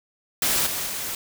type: noise with level steps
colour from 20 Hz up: white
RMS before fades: -22 / -28 / -30 dBFS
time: 0.42-1.15 s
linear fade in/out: 2 ms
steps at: 0.66 / 0.86 s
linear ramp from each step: 10 ms
effects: none